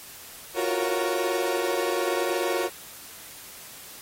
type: chord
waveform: 35% pulse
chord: Gb major seventh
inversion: third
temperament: equal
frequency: 349.2 / 370 / 466.2 / 554.4 Hz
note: F4 / Gb4 / Bb4 / Db5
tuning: 0 / 0 / 0 / 0 cents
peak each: -29 dBFS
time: 0.54-2.7 s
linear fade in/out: 50 ms
effects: white hiss -44 dBFS RMS until 4.01 s + AAC 48 kbps